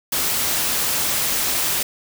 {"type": "noise", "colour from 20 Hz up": "white", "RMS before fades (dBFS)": -21, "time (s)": [0.12, 1.83], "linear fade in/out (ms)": 5, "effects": []}